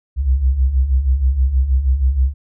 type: beating tone pair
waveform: sine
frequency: 61.2 / 67.5 Hz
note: B1 / C#2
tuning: -15 / -45 cents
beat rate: 6.3 Hz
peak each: -19 / -13 dBFS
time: 0.16-2.34 s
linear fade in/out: 50 ms
effects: none